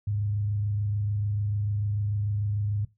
sine tone with frequency modulation, 103.2 Hz, G#2, 10 cents flat, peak -25 dBFS, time 0.07-2.85 s, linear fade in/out 5 ms, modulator 26.8 Hz, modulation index 0.25, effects noise-tail reverb RT60 0.2 s tail -17 dB re dry

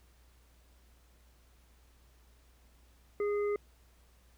harmonic tone, 411.9 Hz, G#4, 14 cents flat, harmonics 1 / 3 / 5, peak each -29 / -43 / -46 dBFS, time 3.2-3.56 s, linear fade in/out 2 ms, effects added 60 Hz sine -61 dBFS peak until 4.37 s + pink hiss -68 dBFS RMS until 4.37 s

